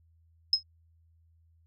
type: tone with exponential decay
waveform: sine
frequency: 5140 Hz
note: E8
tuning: 45 cents flat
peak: -16 dBFS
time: 0.53-0.63 s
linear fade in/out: 2 ms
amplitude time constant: 20 ms
effects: added 82 Hz sine -61 dBFS peak until 1.66 s